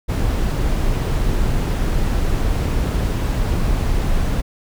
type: noise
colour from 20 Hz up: brown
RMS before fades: -18 dBFS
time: 0.08-4.42 s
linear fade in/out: 20 ms
effects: none